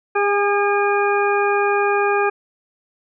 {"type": "harmonic tone with a mistuned harmonic", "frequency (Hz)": 405.2, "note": "G#4", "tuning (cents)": -43, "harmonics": [1, 2, 3, 4, 6], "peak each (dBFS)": [-18, -21, -23, -24, -26], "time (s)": [0.15, 2.3], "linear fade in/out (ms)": 10, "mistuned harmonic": 2, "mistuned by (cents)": 16, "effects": []}